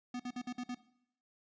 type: tone bursts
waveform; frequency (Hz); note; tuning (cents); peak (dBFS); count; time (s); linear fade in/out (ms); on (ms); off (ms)
square; 246.9; B3; 0; -38; 6; 0.14-0.747; 5; 57; 53
effects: noise-tail reverb RT60 0.7 s tail -17 dB re dry + resampled to 16000 Hz